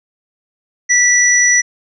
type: tone pair together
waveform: sine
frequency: 1962 / 5875 Hz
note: B6 / F#8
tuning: -12 / -13 cents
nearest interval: octave + perfect fifth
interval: 1899 cents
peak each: -11 dBFS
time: 0.89-1.62 s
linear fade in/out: 20 ms
effects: none